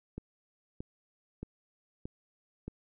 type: click train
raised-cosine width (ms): 3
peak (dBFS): -26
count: 5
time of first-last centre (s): 0.18-2.68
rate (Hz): 1.6
effects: none